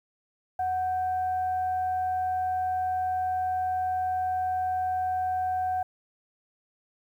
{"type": "tone with frequency modulation", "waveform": "sine", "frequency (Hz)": 740, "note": "F#5", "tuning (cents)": 0, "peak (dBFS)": -25, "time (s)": [0.59, 5.83], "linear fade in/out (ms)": 5, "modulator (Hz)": 825, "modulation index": 0.22, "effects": ["10-bit"]}